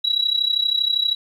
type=tone with amplitude modulation; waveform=sine; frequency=3896 Hz; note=B7; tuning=24 cents flat; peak=-13 dBFS; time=0.04-1.15 s; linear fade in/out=10 ms; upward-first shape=sine; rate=32.6 Hz; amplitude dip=85%; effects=tanh soft clip ceiling -9 dBFS + 9-bit